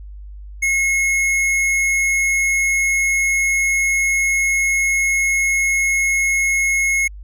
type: tone with hard clipping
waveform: sine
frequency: 2170 Hz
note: C#7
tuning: 37 cents flat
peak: -16 dBFS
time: 0.62-7.08 s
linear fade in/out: 10 ms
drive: 16 dB
effects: added 50 Hz sine -32 dBFS peak until 7.23 s + resampled to 32000 Hz